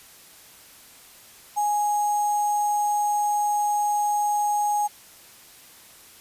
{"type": "tone with sample-and-hold", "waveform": "sine", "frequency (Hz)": 830.6, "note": "G#5", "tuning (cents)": 0, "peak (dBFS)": -20, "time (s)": [1.56, 4.88], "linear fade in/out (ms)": 20, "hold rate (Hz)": 7350, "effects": ["white hiss -49 dBFS RMS until 6.2 s", "resampled to 32000 Hz"]}